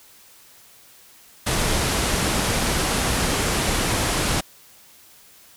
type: low-pass noise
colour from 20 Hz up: pink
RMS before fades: -22 dBFS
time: 1.46-4.41 s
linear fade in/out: 10 ms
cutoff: 12000 Hz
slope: 96 dB/octave
effects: white hiss -50 dBFS RMS until 5.56 s